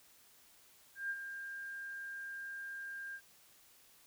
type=tone with ADSR envelope; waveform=sine; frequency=1600 Hz; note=G6; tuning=35 cents sharp; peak=-34 dBFS; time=0.95-3.21 s; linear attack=150 ms; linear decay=49 ms; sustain=-8 dB; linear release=64 ms; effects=white hiss -64 dBFS RMS until 4.06 s